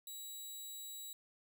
10% pulse tone, 3900 Hz, B7, 23 cents flat, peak -38 dBFS, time 0.07-1.13 s, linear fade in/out 2 ms, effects none

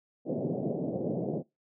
pink band-pass noise, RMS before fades -32 dBFS, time 0.25-1.43 s, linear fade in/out 50 ms, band 130 to 640 Hz, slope 48 dB/octave, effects noise-tail reverb RT60 0.2 s tail -21 dB re dry

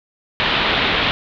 white low-pass noise, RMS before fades -18 dBFS, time 0.4-1.11 s, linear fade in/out 0 ms, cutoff 3800 Hz, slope 48 dB/octave, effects none

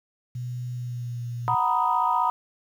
sine tone with pitch glide, 123.47 to 119.82 Hz, B2 to A#2, 0 to +48 cents, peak -29 dBFS, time 0.35-1.55 s, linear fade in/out 5 ms, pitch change -52 cents, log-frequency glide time 0.72-1.23 s
sine chord, B major seventh, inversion second, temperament equal, 740 / 932.3 / 987.8 / 1244.5 Hz, F#5 / A#5 / B5 / D#6, 0 / 0 / 0 / 0 cents, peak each -28 / -24 / -24 / -26 dBFS, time 1.48-2.3 s, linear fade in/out 0 ms
effects tanh soft clip ceiling -10 dBFS + 9-bit

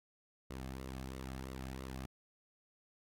sawtooth tone with flanger, 65.41 Hz, C2, in tune, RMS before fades -45 dBFS, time 0.5-2.06 s, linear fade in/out 5 ms, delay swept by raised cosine 1.2 to 2.14 ms, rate 3 Hz, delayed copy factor -0.5, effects AAC 48 kbps

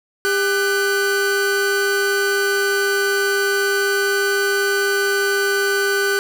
45% pulse tone pair together, 399.2 / 1502 Hz, G4 / F#6, +32 / +26 cents, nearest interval octave + major seventh, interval 2294 cents, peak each -19 dBFS, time 0.25-6.19 s, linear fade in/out 0 ms, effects none

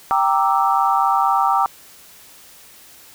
sine chord, E half-diminished seventh, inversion first, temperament equal, 784 / 932.3 / 1174.7 / 1318.5 Hz, G5 / Bb5 / D6 / E6, 0 / 0 / 0 / 0 cents, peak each -18 / -20 / -19 / -22 dBFS, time 0.11-1.66 s, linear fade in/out 0 ms, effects white hiss -45 dBFS RMS until 3.14 s

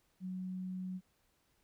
sine tone, 185 Hz, F#3, in tune, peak -38 dBFS, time 0.2-1.01 s, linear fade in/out 50 ms, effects pink hiss -75 dBFS RMS until 1.63 s

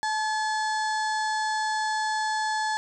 harmonic tone with a mistuned harmonic, 867 Hz, A5, 26 cents flat, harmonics 1 / 2 / 4 / 5 / 6 / 7 / 8 / 9 / 10, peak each -26 / -30 / -42 / -38 / -43 / -47 / -45 / -44 / -49 dBFS, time 0.03-2.77 s, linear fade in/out 0 ms, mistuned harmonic 2, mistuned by -24 cents, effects none

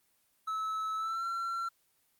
triangle tone with pitch glide, 1300 to 1359.1 Hz, E6 to F6, -24 to -48 cents, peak -30 dBFS, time 0.47-1.69 s, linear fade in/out 10 ms, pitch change +76 cents, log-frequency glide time 0.96-1.24 s, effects white hiss -72 dBFS RMS until 2.19 s + Opus 24 kbps

